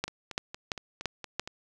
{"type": "two click trains", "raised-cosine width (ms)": 0.2, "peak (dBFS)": [-12, -21], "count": [5, 7], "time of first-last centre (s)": [[0.04, 1.396], [0.08, 1.475]], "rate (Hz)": [2.95, 4.3], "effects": []}